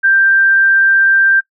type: tone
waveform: sine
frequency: 1577 Hz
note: G6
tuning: 10 cents sharp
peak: -7 dBFS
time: 0.03-1.41 s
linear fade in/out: 20 ms
effects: noise-tail reverb RT60 0.1 s tail -20 dB re dry